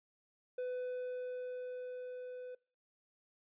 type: tone with level ramp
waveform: triangle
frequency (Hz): 501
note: B4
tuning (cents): +25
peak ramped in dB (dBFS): -34 to -42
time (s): 0.58-2.55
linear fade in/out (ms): 5
effects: noise-tail reverb RT60 0.4 s tail -25 dB re dry + resampled to 8000 Hz